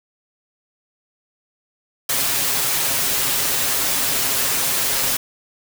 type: noise with comb filter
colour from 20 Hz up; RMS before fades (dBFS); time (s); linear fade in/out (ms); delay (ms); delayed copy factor
white; -20; 2.09-5.17; 5; 7.4; +0.6
effects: none